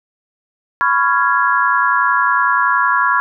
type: chord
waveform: sine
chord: C# dominant seventh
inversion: third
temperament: just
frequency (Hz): 997.9 / 1108.7 / 1385.9 / 1663.1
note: B5 / C#6 / E#6 / G#6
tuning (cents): +18 / 0 / -14 / +2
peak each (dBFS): -17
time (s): 0.81-3.2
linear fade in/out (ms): 0
effects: none